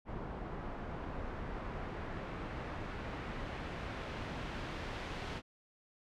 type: noise with low-pass filter sweep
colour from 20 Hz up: pink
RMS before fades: -42 dBFS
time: 0.05-5.42 s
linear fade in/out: 50 ms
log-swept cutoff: 1100 to 3300 Hz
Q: 0.79
effects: none